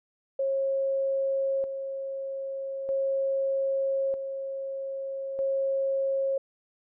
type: tone with tremolo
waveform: sine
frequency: 542 Hz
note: C#5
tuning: 39 cents flat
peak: -24 dBFS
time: 0.39-6.38 s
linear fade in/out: 5 ms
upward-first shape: square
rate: 0.4 Hz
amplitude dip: 55%
effects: none